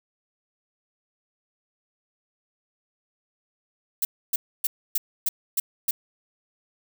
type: noise bursts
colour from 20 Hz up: violet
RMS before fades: -23 dBFS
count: 7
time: 4.02-5.91 s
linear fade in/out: 5 ms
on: 30 ms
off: 280 ms
effects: none

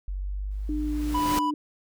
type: exponential sweep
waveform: sine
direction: up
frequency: 46.94 to 55 Hz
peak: -28 dBFS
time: 0.08-1.19 s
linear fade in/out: 0 ms
type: noise with exponential growth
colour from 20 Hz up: pink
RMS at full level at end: -28 dBFS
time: 0.51-1.39 s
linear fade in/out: 1 ms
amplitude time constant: 190 ms
type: tone with pitch glide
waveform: sine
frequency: 302.2 to 298.7 Hz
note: D4 to D4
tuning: +50 to +29 cents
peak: -27 dBFS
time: 0.69-1.54 s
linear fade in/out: 2 ms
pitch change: -21 cents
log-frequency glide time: 0.82-0.96 s
type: tone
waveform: triangle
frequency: 987.8 Hz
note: B5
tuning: in tune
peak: -22 dBFS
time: 1.14-1.51 s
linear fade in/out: 10 ms
effects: none

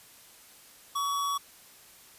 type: tone with amplitude modulation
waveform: square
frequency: 1129 Hz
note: C#6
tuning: 31 cents sharp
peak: -27 dBFS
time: 0.95-1.38 s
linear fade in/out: 10 ms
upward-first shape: sine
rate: 163 Hz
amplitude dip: 30%
effects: white hiss -54 dBFS RMS until 2.18 s + resampled to 32000 Hz

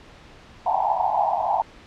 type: band-pass noise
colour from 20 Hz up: white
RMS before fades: -22 dBFS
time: 0.66-1.62 s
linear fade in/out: 0 ms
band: 670 to 950 Hz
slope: 96 dB/octave
effects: pink hiss -47 dBFS RMS until 1.86 s + low-pass 4000 Hz 12 dB/octave

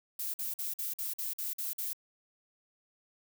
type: noise bursts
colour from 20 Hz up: violet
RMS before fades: -36 dBFS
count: 9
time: 0.19-1.932 s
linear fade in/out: 5 ms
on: 150 ms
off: 49 ms
effects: none

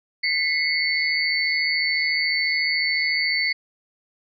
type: tone cluster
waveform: sine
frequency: 2011 / 2165 / 4501 Hz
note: B6 / C#7 / C#8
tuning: +31 / -41 / +26 cents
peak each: -24 dBFS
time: 0.23-3.53 s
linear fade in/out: 10 ms
effects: none

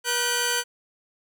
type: tone pair together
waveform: 10% pulse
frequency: 481.7 / 1529.3 Hz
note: B4 / G6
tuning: -43 / -43 cents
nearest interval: octave + minor sixth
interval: 2000 cents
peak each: -18 / -16 dBFS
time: 0.04-0.64 s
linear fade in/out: 50 ms
effects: none

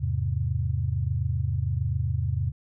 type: chord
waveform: sine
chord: E augmented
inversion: none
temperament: equal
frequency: 82.41 / 103.83 / 130.81 Hz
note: E2 / G#2 / B#2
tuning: 0 / 0 / 0 cents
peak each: -28 dBFS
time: 0-2.52 s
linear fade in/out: 20 ms
effects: none

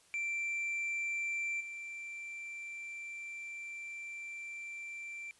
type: tone with level steps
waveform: triangle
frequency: 2349 Hz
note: D7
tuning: in tune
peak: -32 / -40 dBFS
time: 0.14-5.31 s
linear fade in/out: 0 ms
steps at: 1.6 s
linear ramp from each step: 10 ms
effects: white hiss -65 dBFS RMS until 5.39 s + resampled to 24000 Hz

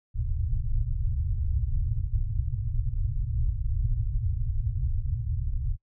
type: low-pass noise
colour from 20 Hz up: pink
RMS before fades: -27 dBFS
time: 0.14-5.77 s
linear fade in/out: 50 ms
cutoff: 130 Hz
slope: 96 dB/octave
effects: noise-tail reverb RT60 0.1 s tail -21 dB re dry

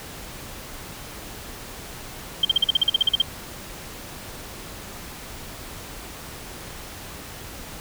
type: tone bursts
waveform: sine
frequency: 3162 Hz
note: G7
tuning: 14 cents sharp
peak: -13 dBFS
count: 13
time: 2.43-3.218 s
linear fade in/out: 5 ms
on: 20 ms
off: 44 ms
effects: pink hiss -38 dBFS RMS until 7.8 s

